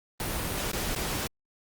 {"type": "noise with dropouts", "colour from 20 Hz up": "pink", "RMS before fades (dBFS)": -31, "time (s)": [0.2, 1.27], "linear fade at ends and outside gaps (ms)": 0, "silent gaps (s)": [[0.716, 0.733], [0.95, 0.961]], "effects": ["Opus 32 kbps"]}